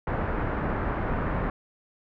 pink low-pass noise, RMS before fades -28 dBFS, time 0.07-1.5 s, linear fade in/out 2 ms, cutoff 1700 Hz, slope 24 dB/octave, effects none

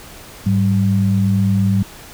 sine tone pair together, 103.83 / 192.86 Hz, G#2 / G3, 0 / -28 cents, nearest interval major seventh, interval 1072 cents, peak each -15 dBFS, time 0.46-1.83 s, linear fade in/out 5 ms, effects pink hiss -38 dBFS RMS until 2.13 s

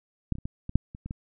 clicks, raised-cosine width 5 ms, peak -13 / -24 / -29 / -20 / -22 / -7 / -28 / -24 / -21 dBFS, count 9, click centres 0.323 / 0.354 / 0.385 / 0.455 / 0.694 / 0.756 / 0.949 / 1.06 / 1.109 s, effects none

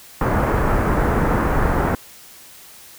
pink low-pass noise, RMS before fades -18 dBFS, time 0.21-1.95 s, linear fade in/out 2 ms, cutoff 1600 Hz, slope 24 dB/octave, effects white hiss -43 dBFS RMS until 2.98 s

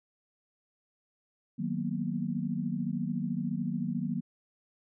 sine chord, B major seventh, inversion first, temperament equal, 155.56 / 185 / 233.1 / 246.9 Hz, D#3 / F#3 / A#3 / B3, 0 / 0 / 0 / 0 cents, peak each -36 / -34 / -34 / -38 dBFS, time 1.58-4.21 s, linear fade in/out 20 ms, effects none

